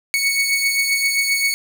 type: beating tone pair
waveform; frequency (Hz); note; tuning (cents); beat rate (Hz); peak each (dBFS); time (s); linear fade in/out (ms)
sawtooth; 2219 / 2226.6; C#7 / C#7; +1 / +7; 7.6; -14 / -20; 0.14-1.54; 0
effects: none